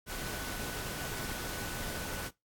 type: tone in noise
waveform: sine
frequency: 1491 Hz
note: F#6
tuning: 13 cents sharp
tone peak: -46 dBFS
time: 0.06-2.31 s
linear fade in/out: 50 ms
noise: pink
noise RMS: -39 dBFS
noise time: 0.06-2.31 s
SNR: -10 dB
effects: noise-tail reverb RT60 0.2 s tail -22 dB re dry + AAC 64 kbps